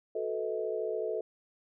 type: chord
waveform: sine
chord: B dominant seventh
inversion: second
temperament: equal with one note detuned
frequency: 370 / 440 / 493.9 / 638.3 Hz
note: F#4 / A4 / B4 / D#5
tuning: 0 / 0 / 0 / +44 cents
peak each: -39 / -33 / -39 / -37 dBFS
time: 0.15-1.21 s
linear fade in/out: 5 ms
effects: none

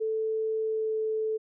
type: tone with pitch glide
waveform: sine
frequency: 440 to 437.2 Hz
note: A4 to A4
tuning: 0 to -11 cents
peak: -26 dBFS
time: 0-1.38 s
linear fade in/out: 20 ms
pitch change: -11 cents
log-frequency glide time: 0.6-0.97 s
effects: none

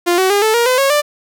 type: tone with pitch steps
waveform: sawtooth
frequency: 349.2 / 376.4 / 405.8 / 437.4 / 471.5 / 508.3 / 548 / 590.7 Hz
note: F4 / F#4 / G#4 / A4 / A#4 / B4 / C#5 / D5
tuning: 0 / +30 / -40 / -10 / +20 / +50 / -20 / +10 cents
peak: -7 dBFS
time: 0.06-1.02 s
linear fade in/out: 20 ms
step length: 120 ms
effects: none

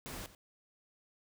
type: noise with echo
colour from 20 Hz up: pink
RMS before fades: -44 dBFS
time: 0.06-0.26 s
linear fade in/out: 0 ms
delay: 89 ms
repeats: 1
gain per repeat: -15 dB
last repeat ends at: 0.349 s
effects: none

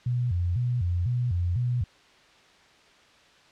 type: tone with vibrato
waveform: sine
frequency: 103.83 Hz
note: G#2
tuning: in tune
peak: -23 dBFS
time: 0.06-1.84 s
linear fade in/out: 5 ms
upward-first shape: square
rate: 2 Hz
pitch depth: 290 cents each way
effects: white hiss -56 dBFS RMS until 3.51 s + low-pass 4000 Hz 12 dB/octave

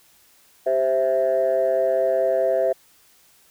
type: chord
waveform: sine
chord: C major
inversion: second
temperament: equal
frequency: 392 / 523.3 / 659.3 Hz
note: G4 / C5 / E5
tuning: 0 / 0 / 0 cents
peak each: -25 / -20 / -19 dBFS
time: 0.66-2.73 s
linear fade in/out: 10 ms
effects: tanh soft clip ceiling -12 dBFS + white hiss -56 dBFS RMS until 3.5 s

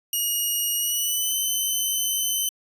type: tone with pitch glide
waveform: 5% pulse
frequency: 2875 to 3044 Hz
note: F7 to F#7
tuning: +50 to +48 cents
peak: -14 dBFS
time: 0.13-2.49 s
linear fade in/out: 2 ms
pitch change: +98 cents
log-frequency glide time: 0.76-1.34 s
effects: resampled to 32000 Hz

